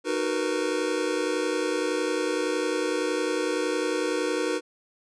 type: chord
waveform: square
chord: B major seventh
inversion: first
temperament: just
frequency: 308.7 / 370.4 / 463 / 493.9 Hz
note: D#4 / F#4 / A#4 / B4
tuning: -14 / +2 / -12 / 0 cents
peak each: -31 dBFS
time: 0.04-4.61 s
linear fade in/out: 50 ms
effects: resampled to 22050 Hz